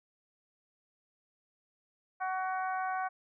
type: harmonic tone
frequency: 374.5 Hz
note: F#4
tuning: 21 cents sharp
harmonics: 2 / 3 / 4 / 5 / 6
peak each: -33 / -38 / -39 / -49 / -51 dBFS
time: 2.2-3.09 s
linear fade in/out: 20 ms
effects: none